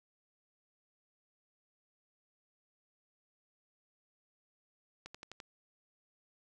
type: click train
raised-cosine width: 0.2 ms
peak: -29 dBFS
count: 5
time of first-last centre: 5.06-5.402 s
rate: 11.7 Hz
effects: none